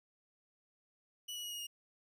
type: tone with pitch steps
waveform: sawtooth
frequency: 2948 / 2924 / 2901 / 2877 / 2854 Hz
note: F#7 / F#7 / F#7 / F#7 / F7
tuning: -7 / -21 / -35 / -49 / +37 cents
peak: -38 dBFS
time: 1.28-1.67 s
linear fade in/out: 10 ms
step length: 78 ms
effects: none